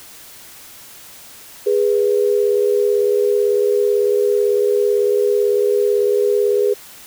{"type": "tone pair together", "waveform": "sine", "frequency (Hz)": [412, 490], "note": ["G#4", "B4"], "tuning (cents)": [-14, -14], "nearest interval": "minor third", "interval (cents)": 300, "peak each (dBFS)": [-14, -18], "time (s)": [1.66, 6.74], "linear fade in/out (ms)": 10, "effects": ["white hiss -40 dBFS RMS until 7.06 s"]}